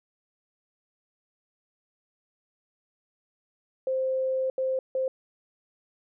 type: tone bursts at uneven times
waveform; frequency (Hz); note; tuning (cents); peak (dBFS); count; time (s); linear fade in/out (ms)
sine; 523.3; C5; 0; -24; 3; 3.87-4.5 / 4.58-4.79 / 4.95-5.08; 2
effects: none